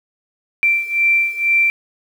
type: beating tone pair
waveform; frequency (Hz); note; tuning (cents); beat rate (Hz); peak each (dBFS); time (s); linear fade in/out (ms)
sine; 2349 / 2351.1; D7 / D7; 0 / +1; 2.1; -15 / -18; 0.63-1.7; 0
effects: 7-bit